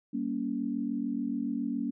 sine chord, G diminished, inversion none, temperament just, 196 / 235.2 / 282.2 Hz, G3 / Bb3 / Db4, 0 / +16 / +31 cents, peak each -38 / -32 / -33 dBFS, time 0.13-1.91 s, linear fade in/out 10 ms, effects none

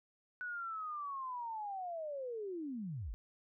sine linear sweep, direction down, 1488 to 37.39 Hz, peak -39 dBFS, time 0.41-3.14 s, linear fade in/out 0 ms, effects none

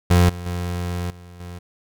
30% pulse tone with level steps, 88.3 Hz, F2, 20 cents sharp, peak -9 / -27 / -21 / -37 / -30 dBFS, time 0.1-1.59 s, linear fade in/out 10 ms, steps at 0.29 / 0.46 / 1.1 / 1.4 s, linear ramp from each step 5 ms, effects none

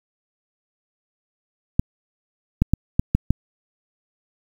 clicks, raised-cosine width 5 ms, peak -3 dBFS, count 6, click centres 1.795 / 2.62 / 2.736 / 2.995 / 3.15 / 3.306 s, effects 7-bit

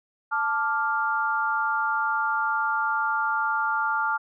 sine chord, D minor, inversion second, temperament equal, 880 / 1174.7 / 1396.9 Hz, A5 / D6 / F6, 0 / 0 / 0 cents, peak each -27 / -29 / -25 dBFS, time 0.31-4.18 s, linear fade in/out 20 ms, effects none

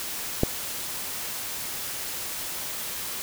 click, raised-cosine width 2 ms, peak -6 dBFS, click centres 0.434 s, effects white hiss -33 dBFS RMS until 3.22 s

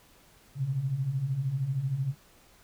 sine beating tone pair, 124.6 / 137.6 Hz, B2 / C#3, +16 / -12 cents, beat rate 13 Hz, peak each -34 / -28 dBFS, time 0.55-2.15 s, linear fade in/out 50 ms, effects pink hiss -59 dBFS RMS until 2.63 s

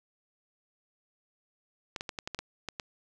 clicks, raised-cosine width 0.2 ms, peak -18 dBFS, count 9, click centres 1.962 / 2.009 / 2.092 / 2.188 / 2.275 / 2.347 / 2.39 / 2.687 / 2.798 s, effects none

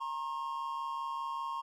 triangle tone pair together, 930.9 / 1076 Hz, A#5 / C6, -3 / +48 cents, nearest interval minor third, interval 251 cents, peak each -37 / -35 dBFS, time 0-1.62 s, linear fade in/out 20 ms, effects none

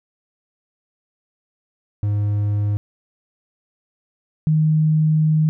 triangle / sine tone pair in turn, 103.3 / 155.58 Hz, G#2 / D#3, -9 / 0 cents, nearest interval perfect fifth, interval 709 cents, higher second, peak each -15 / -13 dBFS, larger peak second, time 2.03-2.77 / 4.47-5.49 s, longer second, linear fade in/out 0 ms, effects none

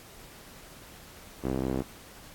sawtooth tone with band-pass filter, 65.41 Hz, C2, in tune, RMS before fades -30 dBFS, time 1.43-1.83 s, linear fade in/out 20 ms, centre 330 Hz, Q 1.4, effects pink hiss -50 dBFS RMS until 2.34 s + AAC 64 kbps

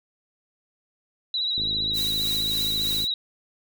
sine tone with vibrato, 3901 Hz, B7, 22 cents flat, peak -23 dBFS, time 1.34-3.14 s, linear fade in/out 2 ms, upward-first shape triangle, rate 15 Hz, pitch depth 57 cents each way
click train, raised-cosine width 3 ms, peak -25 dBFS, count 79, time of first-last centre 1.58-3.041 s, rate 53.4 Hz
blue noise with tremolo, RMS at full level -31 dBFS, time 1.93-3.08 s, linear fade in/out 50 ms, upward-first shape sine, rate 3.3 Hz, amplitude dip 35%
effects none

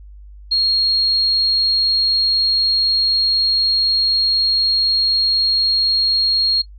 sine tone, 4269 Hz, C8, 34 cents sharp, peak -13 dBFS, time 0.51-6.62 s, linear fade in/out 10 ms, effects noise-tail reverb RT60 0.1 s tail -21 dB re dry + added 50 Hz sine -36 dBFS peak until 6.78 s

